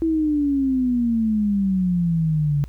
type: exponential sweep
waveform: sine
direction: down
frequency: 329.6 to 141.4 Hz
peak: -17 dBFS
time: 0.02-2.64 s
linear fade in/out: 0 ms
effects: added 60 Hz sine -35 dBFS peak until 2.68 s + pink hiss -60 dBFS RMS until 2.68 s